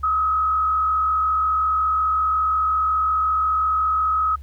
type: tone with frequency modulation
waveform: sine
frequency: 1274 Hz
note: D#6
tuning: 41 cents sharp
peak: -17 dBFS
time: 0.03-4.36 s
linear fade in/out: 10 ms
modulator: 45.5 Hz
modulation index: 0.54
effects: added 70 Hz sine -34 dBFS peak until 4.42 s + pink hiss -60 dBFS RMS until 4.42 s